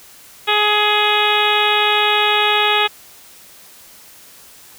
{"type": "harmonic tone", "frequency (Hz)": 419.2, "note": "G#4", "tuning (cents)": 16, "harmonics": [1, 2, 3, 4, 5, 6, 7, 8, 9], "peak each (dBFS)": [-22, -19, -21, -23, -24, -20, -24, -20, -24], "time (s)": [0.47, 2.88], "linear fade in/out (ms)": 20, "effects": ["white hiss -43 dBFS RMS until 4.78 s"]}